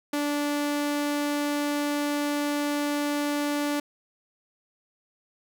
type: tone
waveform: sawtooth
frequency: 291.3 Hz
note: D4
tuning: 14 cents flat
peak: -21 dBFS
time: 0.13-3.8 s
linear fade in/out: 5 ms
effects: none